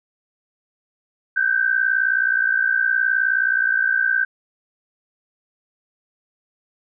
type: tone pair together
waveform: sine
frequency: 1525 / 1584.2 Hz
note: G6 / G6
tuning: -48 / +18 cents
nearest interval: minor second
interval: 66 cents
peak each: -19 dBFS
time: 1.36-4.25 s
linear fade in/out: 10 ms
effects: none